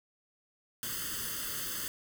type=noise with comb filter; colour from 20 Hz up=white; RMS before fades=-37 dBFS; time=0.83-1.88 s; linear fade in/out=0 ms; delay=0.63 ms; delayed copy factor=+1; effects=none